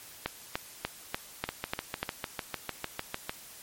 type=two click trains; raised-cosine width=0.3 ms; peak=-15 / -13 dBFS; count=13 / 7; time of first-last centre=1.49-3.295 / 0.26-2.03 s; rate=6.65 / 3.39 Hz; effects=white hiss -49 dBFS RMS until 3.62 s + MP3 64 kbps